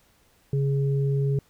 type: tone pair together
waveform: sine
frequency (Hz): 138.59 / 415.3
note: C#3 / G#4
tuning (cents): 0 / 0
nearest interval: octave + perfect fifth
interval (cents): 1900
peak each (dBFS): -21 / -30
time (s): 0.53-1.39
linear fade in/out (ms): 2
effects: pink hiss -62 dBFS RMS until 1.49 s